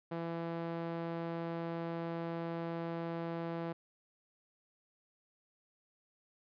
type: tone with band-pass filter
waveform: sawtooth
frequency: 167.3 Hz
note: E3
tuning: 26 cents sharp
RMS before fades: -39 dBFS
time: 0.11-3.73 s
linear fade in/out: 10 ms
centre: 550 Hz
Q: 0.67
effects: resampled to 11025 Hz